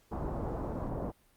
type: low-pass noise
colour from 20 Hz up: pink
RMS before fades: -36 dBFS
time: 0.11-1.12 s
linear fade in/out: 20 ms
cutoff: 980 Hz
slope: 24 dB/octave
effects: pink hiss -67 dBFS RMS until 1.36 s + Opus 48 kbps